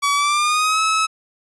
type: tone with pitch glide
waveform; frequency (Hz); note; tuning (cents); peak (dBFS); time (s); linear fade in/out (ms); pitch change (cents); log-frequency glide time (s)
sawtooth; 1139 to 1293.3; C#6 to E6; +47 to -33; -12; 0.02-1.07; 20; +220; 0.14-0.81
effects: resampled to 24000 Hz